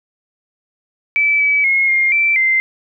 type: tone with pitch steps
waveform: sine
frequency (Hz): 2311 / 2290 / 2161 / 2124 / 2337 / 2081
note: D7 / D7 / C#7 / C7 / D7 / C7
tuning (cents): -28 / -44 / -45 / +25 / -9 / -10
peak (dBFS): -11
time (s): 1.16-2.6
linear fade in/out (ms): 0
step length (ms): 240
effects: none